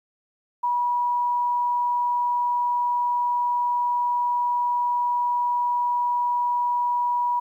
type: tone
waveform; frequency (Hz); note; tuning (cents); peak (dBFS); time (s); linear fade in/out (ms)
sine; 970; B5; -31; -20; 0.63-7.4; 10
effects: 10-bit